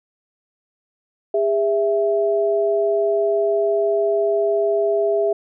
sine tone pair together, 406.4 / 660.3 Hz, G#4 / E5, -38 / +3 cents, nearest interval minor sixth, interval 841 cents, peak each -18 / -19 dBFS, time 1.34-5.33 s, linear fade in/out 5 ms, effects none

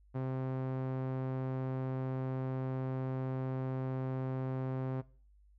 sawtooth tone with low-pass filter, 130.81 Hz, C3, in tune, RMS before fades -36 dBFS, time 0.14-5.02 s, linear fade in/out 20 ms, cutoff 1100 Hz, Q 0.6, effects noise-tail reverb RT60 0.4 s tail -19 dB re dry + added 50 Hz sine -60 dBFS peak until 5.58 s

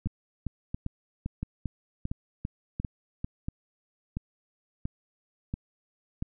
two click trains, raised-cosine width 5 ms, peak -19 / -19 dBFS, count 9 / 10, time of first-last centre 0.07-3.245 / 0.06-6.224 s, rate 2.52 / 1.46 Hz, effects none

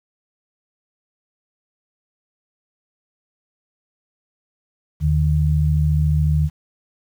sine tone pair together, 77.96 / 152 Hz, D#2 / D#3, +4 / -40 cents, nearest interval octave, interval 1156 cents, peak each -17 dBFS, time 5-6.5 s, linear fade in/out 50 ms, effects 8-bit

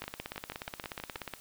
two click trains, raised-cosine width 0.3 ms, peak -21 / -23 dBFS, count 23 / 8, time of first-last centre 0.02-1.337 / 0.04-1.16 s, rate 16.7 / 6.25 Hz, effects white hiss -54 dBFS RMS until 1.4 s

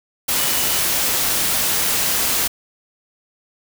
sine tone in noise, 2960 Hz, F#7, in tune, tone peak -30 dBFS, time 0.37-0.79 s, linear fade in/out 10 ms, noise white, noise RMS -19 dBFS, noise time 0.28-2.48 s, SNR -14 dB, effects none

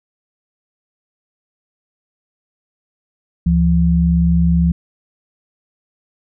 sine tone pair together, 71.8 / 170.23 Hz, D2 / F3, -39 / -44 cents, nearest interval octave + minor third, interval 1495 cents, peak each -15 / -12 dBFS, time 3.46-4.72 s, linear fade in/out 5 ms, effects none

